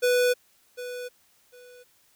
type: tone with echo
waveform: square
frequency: 493.9 Hz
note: B4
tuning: in tune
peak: -20 dBFS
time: 0.02-0.34 s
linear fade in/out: 20 ms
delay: 750 ms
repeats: 2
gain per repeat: -14 dB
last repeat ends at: 1.84 s
effects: white hiss -63 dBFS RMS until 2.15 s